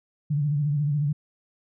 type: tone with vibrato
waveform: sine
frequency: 146.4 Hz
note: D3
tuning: 5 cents flat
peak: -21 dBFS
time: 0.3-1.13 s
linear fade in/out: 10 ms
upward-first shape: sine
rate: 14 Hz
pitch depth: 76 cents each way
effects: none